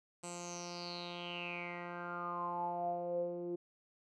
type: tone with low-pass filter sweep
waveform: 10% pulse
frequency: 174.61 Hz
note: F3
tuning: in tune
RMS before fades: -41 dBFS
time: 0.23-3.56 s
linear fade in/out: 10 ms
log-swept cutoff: 8200 to 370 Hz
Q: 8.7
effects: none